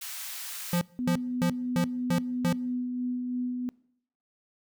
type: high-pass noise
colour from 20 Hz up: white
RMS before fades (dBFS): -38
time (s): 0.01-0.8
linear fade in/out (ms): 10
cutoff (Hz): 1200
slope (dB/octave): 12
type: tone bursts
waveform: square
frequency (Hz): 174.61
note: F3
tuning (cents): 0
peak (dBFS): -24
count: 6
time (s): 0.73-2.528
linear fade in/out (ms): 2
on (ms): 83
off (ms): 260
type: tone with tremolo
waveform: sine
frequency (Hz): 248.4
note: B3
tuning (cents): +10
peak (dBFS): -27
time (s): 0.99-3.69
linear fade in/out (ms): 0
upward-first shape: sine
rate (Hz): 3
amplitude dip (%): 30
effects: noise-tail reverb RT60 0.7 s tail -24 dB re dry